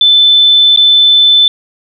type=tone with dropouts; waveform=sine; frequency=3520 Hz; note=A7; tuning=in tune; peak=-3 dBFS; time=0.01-1.48 s; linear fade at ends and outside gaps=2 ms; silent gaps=0.762-0.773 s; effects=none